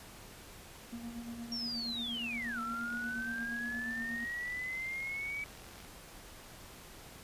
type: tone with tremolo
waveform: triangle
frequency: 234.5 Hz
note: A#3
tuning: 11 cents sharp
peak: -37 dBFS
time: 0.92-4.25 s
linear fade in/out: 10 ms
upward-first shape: sine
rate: 8.5 Hz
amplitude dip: 55%
type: linear two-way sweep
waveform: sine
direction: down then up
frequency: 5588 to 1325 to 2288 Hz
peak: -36 dBFS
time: 1.52-5.44 s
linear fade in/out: 2 ms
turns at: 2.6 s
type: click train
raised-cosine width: 0.2 ms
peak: -37 dBFS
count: 163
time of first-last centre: 2.15-5.849 s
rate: 43.8 Hz
effects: pink hiss -52 dBFS RMS until 7.23 s + resampled to 32000 Hz